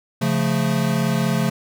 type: chord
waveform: square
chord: Db augmented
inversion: none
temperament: equal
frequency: 138.59 / 174.61 / 220 Hz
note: Db3 / F3 / A3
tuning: 0 / 0 / 0 cents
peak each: -23 dBFS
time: 0.21-1.5 s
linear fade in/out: 10 ms
effects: none